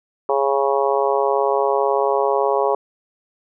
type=harmonic tone; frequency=138.1 Hz; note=C#3; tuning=6 cents flat; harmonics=3 / 4 / 5 / 6 / 7 / 8; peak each=-20 / -21 / -24 / -24 / -24 / -26 dBFS; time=0.29-2.75 s; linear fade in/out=2 ms; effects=none